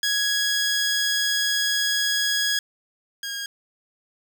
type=tone pair in turn; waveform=15% pulse; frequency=1664 / 1630.7 Hz; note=G#6 / G#6; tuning=+3 / -32 cents; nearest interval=unison; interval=35 cents; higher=first; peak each=-14 / -22 dBFS; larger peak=first; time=0.03-2.59 / 3.23-3.46 s; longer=first; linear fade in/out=2 ms; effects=none